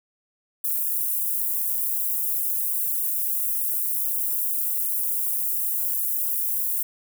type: high-pass noise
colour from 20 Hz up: white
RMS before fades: -25 dBFS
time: 0.64-6.83 s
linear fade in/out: 5 ms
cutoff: 11000 Hz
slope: 24 dB/octave
effects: none